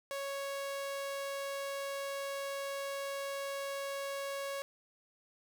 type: tone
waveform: sawtooth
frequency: 554.4 Hz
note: C#5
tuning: in tune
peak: -33 dBFS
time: 0.11-4.62 s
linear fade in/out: 0 ms
effects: none